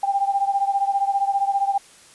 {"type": "beating tone pair", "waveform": "sine", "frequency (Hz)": [790, 805], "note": ["G5", "G5"], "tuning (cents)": [13, 46], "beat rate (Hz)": 15, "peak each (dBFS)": [-20, -23], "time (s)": [0.03, 1.78], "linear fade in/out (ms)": 5, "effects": ["white hiss -49 dBFS RMS until 2.14 s", "resampled to 24000 Hz"]}